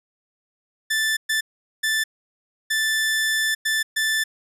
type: tone bursts at uneven times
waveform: sawtooth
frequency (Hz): 1760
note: A6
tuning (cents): 0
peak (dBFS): -16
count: 6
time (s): 0.9-1.17 / 1.29-1.41 / 1.83-2.04 / 2.7-3.55 / 3.65-3.83 / 3.96-4.24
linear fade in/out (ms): 10
effects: resampled to 32000 Hz